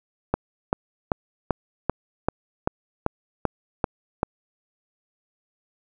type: click train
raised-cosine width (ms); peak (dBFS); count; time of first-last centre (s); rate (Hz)
1; -6; 11; 0.34-4.231; 2.57
effects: none